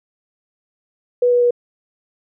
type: tone with pitch steps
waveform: sine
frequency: 489.9 / 486.8 / 483.7 Hz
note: B4 / B4 / B4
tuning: -14 / -25 / -36 cents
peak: -11 dBFS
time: 1.22-1.508 s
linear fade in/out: 5 ms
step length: 96 ms
effects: none